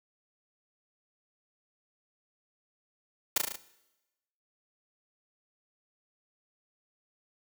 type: noise with echo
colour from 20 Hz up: white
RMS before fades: -24 dBFS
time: 3.36-3.38 s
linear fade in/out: 5 ms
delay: 36 ms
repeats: 5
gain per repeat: -3 dB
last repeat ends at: 3.56 s
effects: noise-tail reverb RT60 1.0 s tail -18 dB re dry